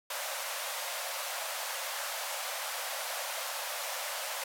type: band-pass noise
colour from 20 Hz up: pink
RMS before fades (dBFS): -37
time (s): 0.1-4.44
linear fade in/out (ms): 5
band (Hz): 520 to 16000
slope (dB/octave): 96
effects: none